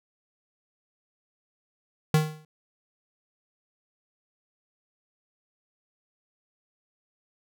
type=tone with exponential decay; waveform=square; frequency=154.7 Hz; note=D#3; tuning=10 cents flat; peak=-16 dBFS; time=2.14-2.45 s; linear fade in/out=2 ms; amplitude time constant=66 ms; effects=none